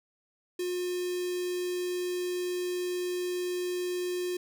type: tone with notch filter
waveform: square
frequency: 359.1 Hz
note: F4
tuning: 48 cents sharp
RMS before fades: -32 dBFS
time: 0.59-4.37 s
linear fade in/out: 5 ms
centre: 1200 Hz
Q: 0.82
effects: none